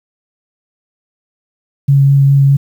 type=tone with vibrato; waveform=sine; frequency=138.7 Hz; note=C#3; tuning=1 cent sharp; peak=-5 dBFS; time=1.88-2.57 s; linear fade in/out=10 ms; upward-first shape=sine; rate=4.9 Hz; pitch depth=10 cents each way; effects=7-bit